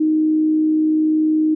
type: tone with amplitude modulation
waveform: sine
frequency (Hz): 311.1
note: D#4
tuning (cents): 0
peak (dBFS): -12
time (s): 0-1.55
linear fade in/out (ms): 10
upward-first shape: sine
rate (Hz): 60.9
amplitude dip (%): 25
effects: none